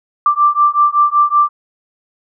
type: beating tone pair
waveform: sine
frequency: 1174.7 / 1180 Hz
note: D6 / D6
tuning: 0 / +8 cents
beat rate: 5.3 Hz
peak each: -12 dBFS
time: 0.26-1.49 s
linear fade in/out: 2 ms
effects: none